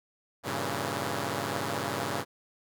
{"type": "chord", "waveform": "5% pulse", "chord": "G diminished seventh", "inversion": "none", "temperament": "equal", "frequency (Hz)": [98, 116.54, 138.59, 164.81], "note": ["G2", "Bb2", "Db3", "Fb3"], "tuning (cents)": [0, 0, 0, 0], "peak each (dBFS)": [-24, -25, -23, -27], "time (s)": [0.43, 2.25], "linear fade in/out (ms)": 50, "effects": []}